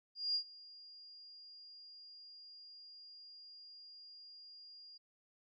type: tone with ADSR envelope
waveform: sine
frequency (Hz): 4826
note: D8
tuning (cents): +46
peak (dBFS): -31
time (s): 0.15-4.98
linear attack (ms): 200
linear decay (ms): 83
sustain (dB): -22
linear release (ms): 12
effects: none